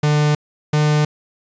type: tone pair in turn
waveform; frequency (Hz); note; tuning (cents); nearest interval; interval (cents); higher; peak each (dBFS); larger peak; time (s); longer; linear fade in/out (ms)
45% pulse; 149.2 / 150.15; D3 / D3; +28 / +39; unison; 11; second; -13; neither; 0.03-0.35 / 0.73-1.05; neither; 5
effects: resampled to 16000 Hz + 9-bit